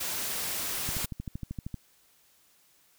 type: noise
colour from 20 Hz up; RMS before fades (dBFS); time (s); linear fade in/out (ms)
white; -33; 0-1.06; 10
type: click train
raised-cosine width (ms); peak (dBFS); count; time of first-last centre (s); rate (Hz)
5; -23; 12; 0.89-1.743; 12.9
effects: white hiss -64 dBFS RMS until 2.98 s